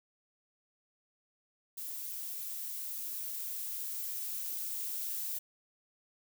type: noise with level ramp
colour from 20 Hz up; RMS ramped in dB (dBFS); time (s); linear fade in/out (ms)
violet; -41 to -37; 1.77-5.39; 10
effects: none